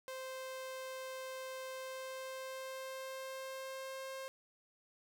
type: tone with pitch glide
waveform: sawtooth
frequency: 522 to 531.7 Hz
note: C5 to C5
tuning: -4 to +28 cents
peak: -39 dBFS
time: 0.08-4.28 s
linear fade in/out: 0 ms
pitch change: +32 cents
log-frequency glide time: 1.69-4.14 s
effects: none